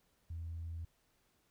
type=tone; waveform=sine; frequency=83 Hz; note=E2; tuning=12 cents sharp; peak=-39 dBFS; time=0.3-0.85 s; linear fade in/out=5 ms; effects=tanh soft clip ceiling -36 dBFS + pink hiss -75 dBFS RMS until 1.5 s